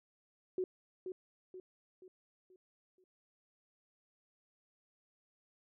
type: tone with echo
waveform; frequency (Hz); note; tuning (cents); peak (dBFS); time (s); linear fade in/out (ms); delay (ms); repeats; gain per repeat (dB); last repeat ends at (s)
sine; 370; F#4; 0; -32; 0.58-0.64; 2; 480; 5; -7; 3.04
effects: none